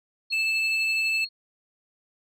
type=tone with tremolo; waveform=sine; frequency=4299 Hz; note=C8; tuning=46 cents sharp; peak=-28 dBFS; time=0.3-1.29 s; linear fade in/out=10 ms; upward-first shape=triangle; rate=12 Hz; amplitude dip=85%
type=tone; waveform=triangle; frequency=2637 Hz; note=E7; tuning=in tune; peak=-21 dBFS; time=0.32-1.25 s; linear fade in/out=10 ms
effects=none